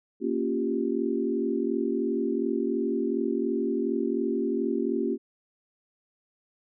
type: chord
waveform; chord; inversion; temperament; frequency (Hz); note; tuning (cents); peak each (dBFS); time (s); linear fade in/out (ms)
sine; G half-diminished seventh; first; equal; 233.1 / 277.2 / 349.2 / 392; Bb3 / Db4 / F4 / G4; 0 / 0 / 0 / 0; -30; 0.2-5.18; 50
effects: none